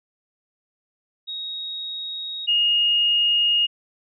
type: tone pair in turn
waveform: sine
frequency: 3771 / 2855 Hz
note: A#7 / F7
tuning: +19 / +37 cents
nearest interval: perfect fourth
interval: 482 cents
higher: first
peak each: -28 / -16 dBFS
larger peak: second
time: 1.27-2.47 / 2.47-3.67 s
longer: neither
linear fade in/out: 20 ms
effects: none